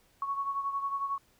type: beating tone pair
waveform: sine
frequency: 1108.7 / 1119.7 Hz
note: C#6 / C#6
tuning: 0 / +17 cents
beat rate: 11 Hz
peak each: -31 / -38 dBFS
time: 0.22-1.18 s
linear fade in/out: 2 ms
effects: pink hiss -66 dBFS RMS until 1.39 s